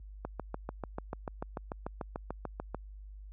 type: click train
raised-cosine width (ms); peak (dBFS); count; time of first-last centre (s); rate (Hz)
1; -22; 18; 0.25-2.746; 6.81
effects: added 50 Hz sine -40 dBFS peak until 3.32 s + high-pass 60 Hz 12 dB/octave